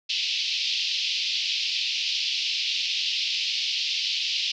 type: band-pass noise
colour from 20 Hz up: pink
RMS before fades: -27 dBFS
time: 0.09-4.52 s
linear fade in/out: 10 ms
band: 2600 to 5200 Hz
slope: 48 dB/octave
effects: none